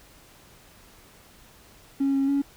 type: tone with pitch steps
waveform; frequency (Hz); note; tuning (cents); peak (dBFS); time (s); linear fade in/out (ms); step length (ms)
triangle; 275 / 272.9 / 280.1; C#4 / C#4 / C#4; -14 / -27 / +18; -17; 2-2.42; 10; 140
effects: tanh soft clip ceiling -17 dBFS + pink hiss -53 dBFS RMS until 2.56 s